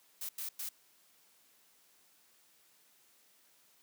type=noise bursts at uneven times; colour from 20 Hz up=blue; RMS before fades=-40 dBFS; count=3; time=0.21-0.29 / 0.38-0.49 / 0.59-0.69 s; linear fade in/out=5 ms; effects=white hiss -67 dBFS RMS until 3.82 s + high-pass 150 Hz 12 dB/octave